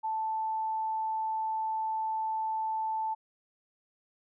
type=tone; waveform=sine; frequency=880 Hz; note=A5; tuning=in tune; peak=-29 dBFS; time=0.03-3.15 s; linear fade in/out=20 ms; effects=none